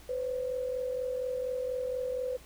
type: tone pair together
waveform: sine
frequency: 503.8 / 548 Hz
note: B4 / C#5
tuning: +34 / -20 cents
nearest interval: minor second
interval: 146 cents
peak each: -31 / -39 dBFS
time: 0.09-2.37 s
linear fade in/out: 5 ms
effects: added 60 Hz sine -54 dBFS peak until 2.45 s + pink hiss -55 dBFS RMS until 2.45 s